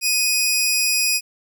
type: tone pair together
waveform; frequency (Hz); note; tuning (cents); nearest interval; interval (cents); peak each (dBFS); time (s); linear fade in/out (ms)
15% pulse; 2500 / 5605; D#7 / F8; +8 / +5; octave + major second; 1397; -11 / -18; 0.01-1.21; 50
effects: none